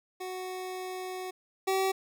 25% pulse tone pair in turn, 370.2 / 382.6 Hz, F#4 / G4, +1 / -42 cents, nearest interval minor second, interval 57 cents, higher second, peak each -32 / -22 dBFS, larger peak second, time 0.2-1.31 / 1.67-1.92 s, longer first, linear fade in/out 10 ms, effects none

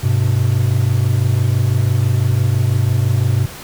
triangle tone pair together, 100 / 125.99 Hz, G2 / B2, +35 / +35 cents, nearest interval major third, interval 400 cents, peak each -13 dBFS, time 0.03-3.46 s, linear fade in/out 10 ms, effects pink hiss -33 dBFS RMS until 3.63 s

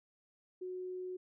sine tone, 367 Hz, F#4, 14 cents flat, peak -39 dBFS, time 0.61-1.17 s, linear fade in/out 10 ms, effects none

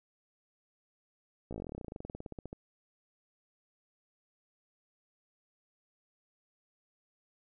slowing click train, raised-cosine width 2 ms, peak -28 dBFS, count 28, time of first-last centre 1.51-2.529 s, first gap 16 ms, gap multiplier 1.06, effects none

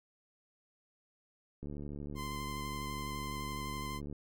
click train, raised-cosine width 3 ms, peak -31 dBFS, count 182, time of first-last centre 1.63-4.127 s, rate 72.5 Hz
sawtooth tone with vibrato, 1038 Hz, C6, 14 cents flat, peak -37 dBFS, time 2.15-4.01 s, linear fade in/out 50 ms, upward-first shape square, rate 12 Hz, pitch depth 13 cents each way
effects none

